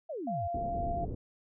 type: exponential sweep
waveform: sine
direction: down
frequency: 698.5 to 77.78 Hz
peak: -35 dBFS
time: 0.09-0.48 s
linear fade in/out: 10 ms
type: tone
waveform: sine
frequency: 691 Hz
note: F5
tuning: 19 cents flat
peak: -32 dBFS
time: 0.27-1.05 s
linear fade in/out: 5 ms
type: low-pass noise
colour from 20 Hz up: pink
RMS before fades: -37 dBFS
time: 0.54-1.15 s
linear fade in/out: 5 ms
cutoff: 460 Hz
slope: 24 dB/octave
effects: none